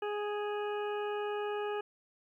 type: harmonic tone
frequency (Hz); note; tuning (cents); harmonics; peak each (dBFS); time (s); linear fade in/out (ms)
415.3; G#4; 0; 1 / 2 / 3 / 4 / 6 / 7; -34 / -40 / -44 / -46 / -50 / -51; 0.02-1.81; 5
effects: 12-bit